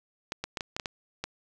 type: clicks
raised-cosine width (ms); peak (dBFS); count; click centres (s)
0.2; -15; 8; 0.321 / 0.44 / 0.572 / 0.608 / 0.765 / 0.798 / 0.858 / 1.24
effects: none